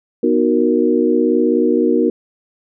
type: chord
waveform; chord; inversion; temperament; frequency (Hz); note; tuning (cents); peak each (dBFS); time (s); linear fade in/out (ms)
sine; B major seventh; none; equal; 246.9 / 311.1 / 370 / 466.2; B3 / D#4 / F#4 / A#4; 0 / 0 / 0 / 0; -17; 0.23-2.1; 5
effects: none